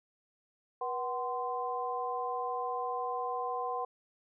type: tone cluster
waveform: sine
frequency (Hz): 485.9 / 751 / 1035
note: B4 / F#5 / C6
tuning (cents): -28 / +26 / -19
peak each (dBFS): -38 / -36 / -36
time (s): 0.81-3.85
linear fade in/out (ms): 5
effects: none